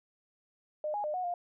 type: tone with pitch steps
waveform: sine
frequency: 607 / 828 / 604 / 732 / 704 Hz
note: D#5 / G#5 / D5 / F#5 / F5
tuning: -43 / -5 / +48 / -19 / +14 cents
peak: -31 dBFS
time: 0.84-1.34 s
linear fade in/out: 2 ms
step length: 100 ms
effects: none